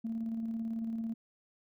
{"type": "tone with tremolo", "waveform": "sine", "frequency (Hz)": 226.3, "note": "A3", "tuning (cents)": 49, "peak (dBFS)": -31, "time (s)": [0.04, 1.14], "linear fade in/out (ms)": 10, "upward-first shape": "square", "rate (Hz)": 18, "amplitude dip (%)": 30, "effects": ["tanh soft clip ceiling -29 dBFS"]}